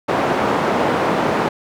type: band-pass noise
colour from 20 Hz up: white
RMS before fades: -18 dBFS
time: 0.08-1.49 s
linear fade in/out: 10 ms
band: 150 to 910 Hz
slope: 12 dB/octave
effects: none